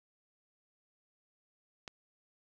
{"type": "click", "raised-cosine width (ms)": 0.2, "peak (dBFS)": -25, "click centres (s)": 1.878, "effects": []}